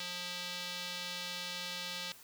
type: tone with band-pass filter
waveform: square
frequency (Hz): 178.2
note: F3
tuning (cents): +35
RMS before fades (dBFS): -41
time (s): 0-2.12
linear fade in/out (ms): 2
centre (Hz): 3900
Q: 1.8
effects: white hiss -56 dBFS RMS until 2.23 s